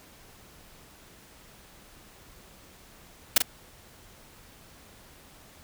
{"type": "noise with echo", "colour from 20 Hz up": "white", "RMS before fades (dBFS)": -17, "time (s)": [3.36, 3.38], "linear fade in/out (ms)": 5, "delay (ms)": 42, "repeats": 1, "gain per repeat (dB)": -6, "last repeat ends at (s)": 3.422, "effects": ["pink hiss -53 dBFS RMS until 5.63 s"]}